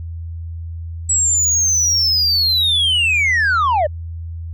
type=linear sweep; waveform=sine; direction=down; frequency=7820 to 563 Hz; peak=-10 dBFS; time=1.09-3.87 s; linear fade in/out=10 ms; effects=tanh soft clip ceiling -12 dBFS + added 83 Hz sine -25 dBFS peak until 4.53 s